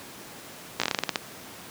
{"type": "slowing click train", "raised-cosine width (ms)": 0.2, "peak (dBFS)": -6, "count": 11, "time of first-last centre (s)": [0.8, 1.158], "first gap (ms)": 16, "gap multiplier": 1.17, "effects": ["pink hiss -43 dBFS RMS until 1.7 s", "high-pass 150 Hz 12 dB/octave"]}